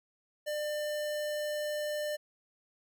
square tone, 598 Hz, D5, 31 cents sharp, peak -33 dBFS, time 0.46-2.17 s, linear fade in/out 20 ms, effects none

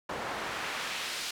pink noise with band-pass filter sweep, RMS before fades -36 dBFS, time 0.09-1.31 s, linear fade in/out 5 ms, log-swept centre 750 to 4200 Hz, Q 0.75, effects none

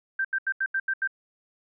sine tone bursts, 1568 Hz, G6, in tune, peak -23 dBFS, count 7, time 0.19-1.075 s, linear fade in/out 5 ms, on 57 ms, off 81 ms, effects none

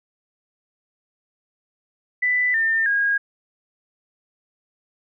sine tone with pitch steps, 1989 / 1803 / 1634.3 Hz, B6 / A6 / G#6, +12 / +42 / -28 cents, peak -17 dBFS, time 2.22-3.18 s, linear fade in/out 10 ms, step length 320 ms, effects none

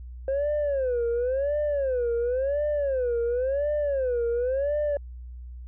sine tone with vibrato, 528 Hz, C5, 16 cents sharp, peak -21 dBFS, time 0.28-4.97 s, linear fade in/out 2 ms, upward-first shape sine, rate 0.94 Hz, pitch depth 210 cents each way, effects tanh soft clip ceiling -21 dBFS + added 61 Hz sine -37 dBFS peak until 5.67 s

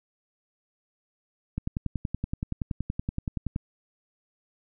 click train, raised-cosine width 5 ms, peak -16 dBFS, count 22, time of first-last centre 1.58-3.561 s, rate 10.6 Hz, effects none

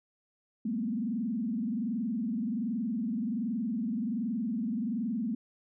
sine tone with frequency modulation, 227 Hz, A#3, 46 cents flat, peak -29 dBFS, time 0.65-5.35 s, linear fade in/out 5 ms, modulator 21.3 Hz, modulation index 1.3, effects none

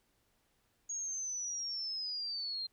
sine linear sweep, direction down, 6645 to 4144 Hz, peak -36 dBFS, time 0.89-2.67 s, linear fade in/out 10 ms, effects pink hiss -75 dBFS RMS until 2.72 s

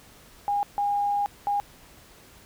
sine tone bursts at uneven times, 814 Hz, G#5, 35 cents flat, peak -22 dBFS, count 3, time 0.48-0.63 / 0.78-1.26 / 1.47-1.6 s, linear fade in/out 0 ms, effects pink hiss -52 dBFS RMS until 2.45 s

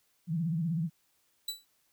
sine tone with vibrato, 164.81 Hz, E3, in tune, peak -28 dBFS, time 0.27-0.9 s, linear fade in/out 50 ms, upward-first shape sine, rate 16 Hz, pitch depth 130 cents each way
sawtooth tone with exponential decay, 3951 Hz, B7, in tune, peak -27 dBFS, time 1.48-1.65 s, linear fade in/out 5 ms, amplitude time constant 36 ms
effects white hiss -72 dBFS RMS until 1.92 s

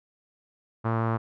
sawtooth tone with low-pass filter, 113.5 Hz, A#2, 46 cents flat, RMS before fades -26 dBFS, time 0.84-1.18 s, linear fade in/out 20 ms, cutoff 1200 Hz, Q 2.7, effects none

